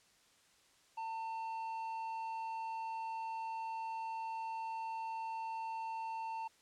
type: tone with tanh clipping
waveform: sine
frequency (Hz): 900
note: A5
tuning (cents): +39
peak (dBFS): -40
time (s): 0.97-6.48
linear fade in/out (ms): 10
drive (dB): 7
effects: white hiss -68 dBFS RMS until 6.61 s + low-pass 8000 Hz 12 dB/octave